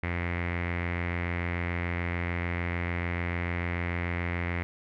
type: tone with low-pass filter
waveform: sawtooth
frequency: 86.8 Hz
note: F2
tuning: 10 cents flat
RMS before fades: -31 dBFS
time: 0.03-4.63 s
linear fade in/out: 0 ms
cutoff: 2100 Hz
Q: 6.4
effects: none